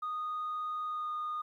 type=tone with pitch glide; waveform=sine; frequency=1237 to 1227 Hz; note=D#6 to D#6; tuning=-10 to -25 cents; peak=-32 dBFS; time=0.02-1.42 s; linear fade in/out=10 ms; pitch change=-15 cents; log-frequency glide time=0.86-1.1 s; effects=tanh soft clip ceiling -31 dBFS + 12-bit